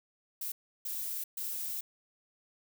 violet noise bursts at uneven times, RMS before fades -37 dBFS, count 3, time 0.41-0.52 / 0.85-1.24 / 1.37-1.81 s, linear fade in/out 5 ms, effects none

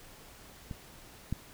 clicks, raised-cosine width 5 ms, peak -26 / -19 dBFS, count 2, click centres 0.712 / 1.326 s, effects pink hiss -53 dBFS RMS until 1.53 s

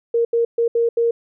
sine tone bursts at uneven times, 466.2 Hz, A#4, in tune, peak -14 dBFS, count 5, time 0.14-0.25 / 0.33-0.45 / 0.58-0.68 / 0.75-0.89 / 0.97-1.11 s, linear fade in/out 5 ms, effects none

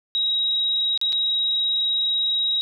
sine tone with dropouts, 3819 Hz, A#7, 41 cents sharp, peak -19 dBFS, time 0.15-2.61 s, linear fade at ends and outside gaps 0 ms, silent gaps 0.976-1.014 / 1.123-1.128 s, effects none

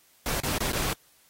pink noise with dropouts, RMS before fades -29 dBFS, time 0.26-0.93 s, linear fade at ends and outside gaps 1 ms, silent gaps 0.402-0.434 / 0.579-0.604 / 0.717-0.731 s, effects white hiss -61 dBFS RMS until 1.29 s + AAC 48 kbps

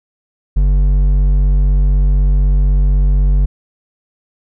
triangle tone with hard clipping, 48 Hz, G1, 36 cents flat, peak -10 dBFS, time 0.56-3.46 s, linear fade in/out 10 ms, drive 10 dB, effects none

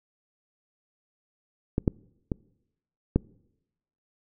clicks, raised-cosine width 3 ms, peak -11 / -8 / -14 / -7 dBFS, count 4, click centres 1.781 / 1.878 / 2.318 / 3.16 s, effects noise-tail reverb RT60 0.9 s tail -25 dB re dry

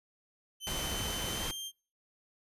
sawtooth tone with pitch glide, 3062 to 3175 Hz, G7 to G7, -41 to +21 cents, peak -35 dBFS, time 0.6-1.72 s, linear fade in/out 50 ms, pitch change +62 cents, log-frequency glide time 1.3-1.51 s
pink noise, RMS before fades -37 dBFS, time 0.67-1.51 s, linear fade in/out 0 ms
effects noise-tail reverb RT60 0.4 s tail -25 dB re dry + resampled to 32000 Hz

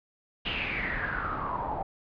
pink noise with low-pass filter sweep, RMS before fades -32 dBFS, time 0.45-1.83 s, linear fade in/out 10 ms, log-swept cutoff 3000 to 780 Hz, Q 8.6, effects resampled to 11025 Hz

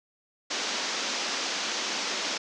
white band-pass noise, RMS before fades -31 dBFS, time 0.5-2.38 s, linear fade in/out 10 ms, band 200 to 6400 Hz, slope 48 dB/octave, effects none

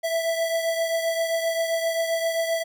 square beating tone pair, 659.3 / 666.9 Hz, E5 / E5, 0 / +20 cents, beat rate 7.6 Hz, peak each -24 / -31 dBFS, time 0.03-2.64 s, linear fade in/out 20 ms, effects none

